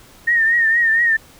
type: tone with vibrato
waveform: sine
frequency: 1839 Hz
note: A#6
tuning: 24 cents flat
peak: -12 dBFS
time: 0.27-1.17 s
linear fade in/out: 10 ms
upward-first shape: triangle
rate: 4.3 Hz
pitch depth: 74 cents each way
effects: pink hiss -46 dBFS RMS until 1.39 s